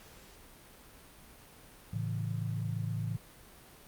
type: chord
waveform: sine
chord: A major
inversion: none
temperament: equal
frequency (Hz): 110 / 138.59 / 164.81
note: A2 / C#3 / E3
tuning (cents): 0 / 0 / 0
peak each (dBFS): -34 / -39 / -38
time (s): 1.93-3.17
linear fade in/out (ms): 5
effects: pink hiss -55 dBFS RMS until 3.87 s + Opus 48 kbps